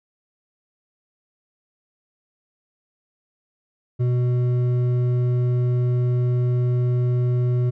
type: tone with hard clipping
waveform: sine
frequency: 123.47 Hz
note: B2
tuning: in tune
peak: -19 dBFS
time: 3.99-7.71 s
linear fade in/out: 20 ms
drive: 7 dB
effects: none